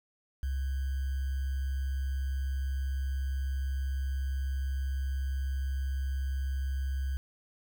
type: tone with sample-and-hold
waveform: sine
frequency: 67 Hz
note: C2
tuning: 42 cents sharp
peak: -29 dBFS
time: 0.43-7.17 s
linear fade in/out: 0 ms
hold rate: 1575 Hz
effects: none